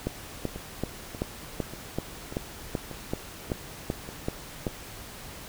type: two click trains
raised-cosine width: 2 ms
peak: -24 / -14 dBFS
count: 8 / 13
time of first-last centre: 0.56-4.678 / 0.07-4.668 s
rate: 1.7 / 2.61 Hz
effects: pink hiss -43 dBFS RMS until 5.48 s